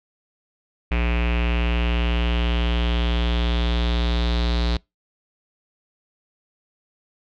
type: tone with low-pass filter sweep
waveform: square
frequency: 59 Hz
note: A#1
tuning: 22 cents sharp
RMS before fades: -21 dBFS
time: 0.91-4.77 s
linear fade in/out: 5 ms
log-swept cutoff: 2500 to 4000 Hz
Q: 5
effects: noise-tail reverb RT60 0.2 s tail -25 dB re dry